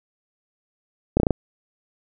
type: slowing click train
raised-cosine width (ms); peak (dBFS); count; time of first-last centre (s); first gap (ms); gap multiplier
2; -4; 5; 1.17-1.307; 30; 1.09
effects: none